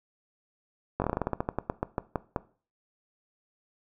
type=slowing click train; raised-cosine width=1 ms; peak=-13 dBFS; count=18; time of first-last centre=1-2.362 s; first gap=19 ms; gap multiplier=1.16; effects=noise-tail reverb RT60 0.4 s tail -18 dB re dry